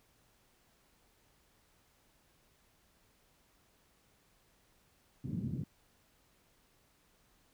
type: band-pass noise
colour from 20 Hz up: pink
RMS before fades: -38 dBFS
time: 5.24-5.64 s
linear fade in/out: 5 ms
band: 110 to 250 Hz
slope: 24 dB/octave
effects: pink hiss -70 dBFS RMS until 7.53 s